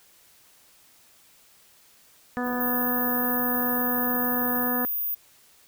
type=harmonic tone; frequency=246.9 Hz; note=B3; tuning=in tune; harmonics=1 / 2 / 3 / 4 / 5 / 6 / 7; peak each=-28 / -33 / -34 / -37 / -36 / -41 / -35 dBFS; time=2.37-4.85 s; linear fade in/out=0 ms
type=band-stop noise; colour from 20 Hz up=white; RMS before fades=-38 dBFS; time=2.42-4.71 s; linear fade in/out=50 ms; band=620 to 14000 Hz; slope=96 dB/octave
type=tone; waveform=sine; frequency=14917 Hz; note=A#9; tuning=in tune; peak=-25 dBFS; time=2.6-5.15 s; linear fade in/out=10 ms
effects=white hiss -57 dBFS RMS until 5.67 s